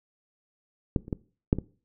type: clicks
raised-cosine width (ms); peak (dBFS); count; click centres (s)
3; -10 / -28 / -15 / -6 / -17; 5; 0.962 / 1.081 / 1.128 / 1.529 / 1.586
effects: noise-tail reverb RT60 0.4 s tail -21 dB re dry